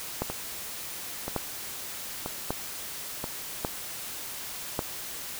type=two click trains; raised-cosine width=1 ms; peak=-13 / -18 dBFS; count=5 / 4; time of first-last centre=0.22-4.791 / 0.3-3.241 s; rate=0.875 / 1.02 Hz; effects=white hiss -38 dBFS RMS until 5.39 s